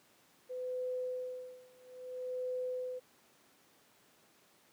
sine tone with tremolo, 505 Hz, B4, 39 cents sharp, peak -34 dBFS, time 0.49-3 s, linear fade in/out 20 ms, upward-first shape sine, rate 0.6 Hz, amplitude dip 95%, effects pink hiss -66 dBFS RMS until 4.72 s + high-pass 200 Hz 12 dB/octave

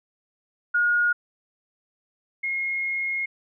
sine tone pair in turn, 1436 / 2152 Hz, F6 / C7, +48 / +48 cents, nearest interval perfect fifth, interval 700 cents, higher second, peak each -18 / -24 dBFS, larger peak first, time 0.74-1.13 / 2.43-3.26 s, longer second, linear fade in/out 10 ms, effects none

